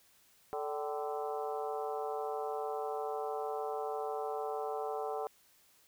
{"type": "harmonic tone with a mistuned harmonic", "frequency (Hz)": 146.3, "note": "D3", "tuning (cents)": -6, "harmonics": [3, 4, 5, 6, 7, 8, 9], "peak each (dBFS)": [-38, -43, -39, -50, -46, -51, -49], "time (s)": [0.53, 5.27], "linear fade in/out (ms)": 0, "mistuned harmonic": 5, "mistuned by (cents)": 78, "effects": ["white hiss -66 dBFS RMS until 5.87 s"]}